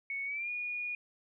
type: tone with pitch glide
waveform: sine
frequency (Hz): 2217 to 2446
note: C#7 to D#7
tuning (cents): 0 to -30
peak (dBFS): -34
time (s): 0.1-0.95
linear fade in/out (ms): 2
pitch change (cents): +170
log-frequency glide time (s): 0.25-0.5
effects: none

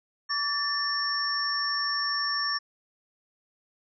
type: tone cluster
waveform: sine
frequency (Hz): 1149 / 1772 / 5460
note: D6 / A6 / F8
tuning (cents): -38 / +12 / -40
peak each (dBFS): -32 / -31 / -28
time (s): 0.29-2.59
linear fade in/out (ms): 20
effects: none

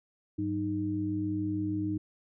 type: tone cluster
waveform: sine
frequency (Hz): 100.2 / 186.9 / 308.3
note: G2 / F#3 / D#4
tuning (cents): +38 / +18 / -16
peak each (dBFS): -35 / -39 / -30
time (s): 0.38-1.98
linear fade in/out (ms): 10
effects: none

